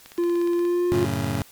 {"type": "click train", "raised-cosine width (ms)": 0.2, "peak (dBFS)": -24, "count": 11, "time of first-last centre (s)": [0.06, 0.652], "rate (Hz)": 16.9}
{"type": "tone with pitch glide", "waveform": "triangle", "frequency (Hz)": [345.7, 354], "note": ["F4", "F4"], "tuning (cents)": [-18, 23], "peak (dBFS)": -17, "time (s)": [0.18, 1.05], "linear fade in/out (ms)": 5, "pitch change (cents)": 41, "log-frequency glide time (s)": [0.54, 0.87]}
{"type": "chord", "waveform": "25% pulse", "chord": "F# minor", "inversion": "none", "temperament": "just", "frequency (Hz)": [92.5, 111, 138.75], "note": ["F#2", "A2", "C#3"], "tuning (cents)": [0, 16, 2], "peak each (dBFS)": [-25, -24, -24], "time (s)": [0.92, 1.42], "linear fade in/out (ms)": 0}
{"effects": ["white hiss -50 dBFS RMS until 1.51 s", "MP3 96 kbps"]}